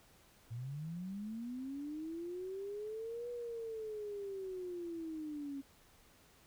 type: linear two-way sweep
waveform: sine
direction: up then down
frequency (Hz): 110.9 to 485.5 to 272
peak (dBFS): -40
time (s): 0.5-5.62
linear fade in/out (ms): 20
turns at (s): 3.3
effects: pink hiss -65 dBFS RMS until 6.46 s